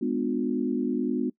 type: chord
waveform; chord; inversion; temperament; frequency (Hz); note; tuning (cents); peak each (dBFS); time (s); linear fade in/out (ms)
sine; G# diminished seventh; none; just; 207.7 / 249.2 / 299 / 358.8; G#3 / B3 / D4 / F4; 0 / +16 / +31 / +47; -32 / -27 / -30 / -31; 0.01-1.3; 10
effects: noise-tail reverb RT60 0.1 s tail -22 dB re dry